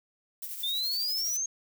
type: noise with tremolo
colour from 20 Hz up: violet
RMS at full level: -36 dBFS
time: 0.42-1.37 s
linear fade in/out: 2 ms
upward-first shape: triangle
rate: 12 Hz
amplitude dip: 55%
type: exponential sweep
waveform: sine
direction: up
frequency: 3520 to 6530 Hz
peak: -28 dBFS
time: 0.63-1.46 s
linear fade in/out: 5 ms
effects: none